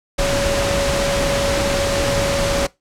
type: tone in noise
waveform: sine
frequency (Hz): 560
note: C#5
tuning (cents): +18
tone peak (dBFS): -19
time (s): 0.18-2.67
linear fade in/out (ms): 10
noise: pink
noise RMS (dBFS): -20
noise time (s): 0.18-2.67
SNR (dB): -2
effects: noise-tail reverb RT60 0.2 s tail -21 dB re dry + low-pass 8000 Hz 12 dB/octave